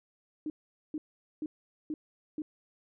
sine tone bursts, 306 Hz, D#4, 29 cents flat, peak -32 dBFS, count 5, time 0.46-2.42 s, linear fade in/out 2 ms, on 40 ms, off 440 ms, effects none

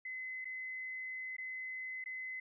sine tone with dropouts, 2037 Hz, C7, 47 cents flat, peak -40 dBFS, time 0.05-2.4 s, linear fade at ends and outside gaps 5 ms, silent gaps 0.446-0.453 / 1.367-1.382 / 2.041-2.059 s, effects none

